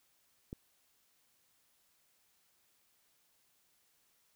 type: click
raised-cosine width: 3 ms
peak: -29 dBFS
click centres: 0.529 s
effects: white hiss -73 dBFS RMS until 4.35 s